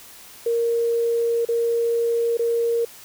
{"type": "tone with dropouts", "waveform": "sine", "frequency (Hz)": 466.2, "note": "A#4", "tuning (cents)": 0, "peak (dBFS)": -18, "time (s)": [0.46, 2.85], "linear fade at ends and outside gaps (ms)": 5, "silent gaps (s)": [[1.451, 1.487], [2.372, 2.392]], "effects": ["white hiss -44 dBFS RMS until 3.04 s"]}